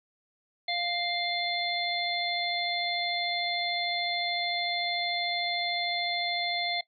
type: harmonic tone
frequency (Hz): 698.5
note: F5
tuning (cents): 0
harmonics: 1 / 3 / 5 / 6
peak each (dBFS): -33 / -33 / -33 / -33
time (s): 0.68-6.81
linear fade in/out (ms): 5
effects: noise-tail reverb RT60 0.1 s tail -17 dB re dry